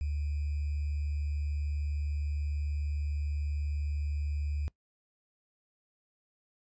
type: tone with sample-and-hold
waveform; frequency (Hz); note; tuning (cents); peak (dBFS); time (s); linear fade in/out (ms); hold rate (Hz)
sine; 73.42; D2; 0; -30; 0.01-4.68; 0; 2450
effects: noise-tail reverb RT60 0.1 s tail -21 dB re dry + resampled to 16000 Hz